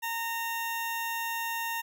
10% pulse tone with notch filter, 920 Hz, A#5, 23 cents flat, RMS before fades -33 dBFS, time 0.02-1.82 s, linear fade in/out 20 ms, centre 4600 Hz, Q 0.89, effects none

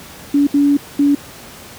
sine tone bursts at uneven times, 285.4 Hz, D4, 49 cents flat, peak -9 dBFS, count 3, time 0.34-0.47 / 0.54-0.77 / 0.99-1.15 s, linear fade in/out 5 ms, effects pink hiss -36 dBFS RMS until 1.78 s + high-pass 80 Hz 12 dB/octave

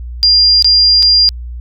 sine tone with dropouts, 4800 Hz, D8, 37 cents sharp, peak -5 dBFS, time 0.23-1.29 s, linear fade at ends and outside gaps 0 ms, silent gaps 0.624-0.645 / 1.025-1.029 s, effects added 60 Hz sine -22 dBFS peak until 1.6 s

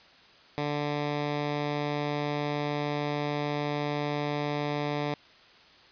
10% pulse tone, 146.83 Hz, D3, in tune, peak -20 dBFS, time 0.58-5.14 s, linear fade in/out 0 ms, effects white hiss -55 dBFS RMS until 5.91 s + resampled to 11025 Hz

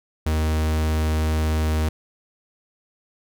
45% pulse tone, 78.2 Hz, D#2, 9 cents sharp, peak -19 dBFS, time 0.26-1.89 s, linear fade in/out 5 ms, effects none

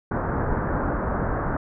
pink low-pass noise, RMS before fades -25 dBFS, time 0.11-1.57 s, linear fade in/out 5 ms, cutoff 1600 Hz, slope 48 dB/octave, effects none

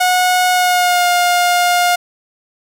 sawtooth tone with pitch glide, 729 to 709.1 Hz, F#5 to F5, -26 to +26 cents, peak -7 dBFS, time 0-1.96 s, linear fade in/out 10 ms, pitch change -48 cents, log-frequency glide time 0.51-1.08 s, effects none

